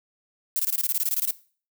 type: noise bursts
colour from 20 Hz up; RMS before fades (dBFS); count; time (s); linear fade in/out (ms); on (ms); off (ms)
violet; -24; 14; 0.56-1.308; 0; 33; 22
effects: noise-tail reverb RT60 0.4 s tail -18 dB re dry